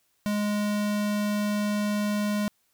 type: tone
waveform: square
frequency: 207.7 Hz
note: G#3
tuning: in tune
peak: -25 dBFS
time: 0.26-2.48 s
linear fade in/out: 0 ms
effects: white hiss -70 dBFS RMS until 2.73 s